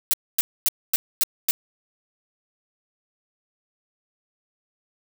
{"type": "noise bursts", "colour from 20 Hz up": "blue", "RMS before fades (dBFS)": -19, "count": 6, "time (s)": [0.11, 1.51], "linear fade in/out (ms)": 0, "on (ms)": 25, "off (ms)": 250, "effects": []}